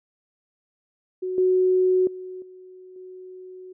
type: tone with level steps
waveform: sine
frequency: 369.8 Hz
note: F#4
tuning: 1 cent flat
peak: -25 / -16 / -33 / -42 / -38 dBFS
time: 1.22-3.73 s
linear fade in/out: 10 ms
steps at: 1.38 / 2.07 / 2.42 / 2.96 s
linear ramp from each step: 2 ms
effects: none